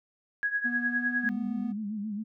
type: tone with tremolo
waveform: sine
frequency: 1661.2 Hz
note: G#6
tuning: in tune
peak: -23 dBFS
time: 0.43-1.29 s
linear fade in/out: 0 ms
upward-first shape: triangle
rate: 9.8 Hz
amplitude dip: 85%
type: tone with pitch glide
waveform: triangle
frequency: 242 to 245.9 Hz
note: B3 to B3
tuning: -35 to -7 cents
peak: -30 dBFS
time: 0.64-1.73 s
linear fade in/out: 20 ms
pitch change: +28 cents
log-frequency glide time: 0.86-1.12 s
type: tone with vibrato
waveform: sine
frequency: 209.8 Hz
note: G#3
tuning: 18 cents sharp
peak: -31 dBFS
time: 1.23-2.24 s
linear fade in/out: 20 ms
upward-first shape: sine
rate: 7.4 Hz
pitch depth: 83 cents each way
effects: none